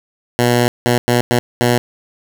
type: tone bursts at uneven times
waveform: 10% pulse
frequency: 121.2 Hz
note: B2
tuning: 32 cents flat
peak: -3 dBFS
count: 5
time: 0.39-0.68 / 0.86-0.98 / 1.08-1.21 / 1.31-1.39 / 1.61-1.78 s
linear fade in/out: 0 ms
effects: none